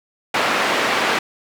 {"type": "band-pass noise", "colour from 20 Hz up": "white", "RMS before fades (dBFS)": -19, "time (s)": [0.34, 1.19], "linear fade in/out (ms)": 5, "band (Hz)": [240, 2100], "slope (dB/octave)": 12, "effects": []}